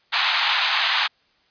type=band-pass noise; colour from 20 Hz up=white; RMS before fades=-21 dBFS; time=0.12-1.08 s; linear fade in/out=20 ms; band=760 to 4300 Hz; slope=48 dB/octave; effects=white hiss -62 dBFS RMS until 1.5 s + resampled to 11025 Hz